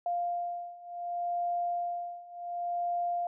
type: beating tone pair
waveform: sine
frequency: 698.5 / 699.18 Hz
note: F5 / F5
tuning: 0 / +2 cents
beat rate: 0.68 Hz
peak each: -35 / -33 dBFS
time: 0.06-3.27 s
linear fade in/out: 2 ms
effects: none